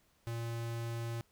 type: tone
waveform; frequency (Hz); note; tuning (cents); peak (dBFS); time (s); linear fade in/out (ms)
square; 116.2; A#2; -5; -37; 0.27-1.21; 0
effects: pink hiss -71 dBFS RMS until 1.31 s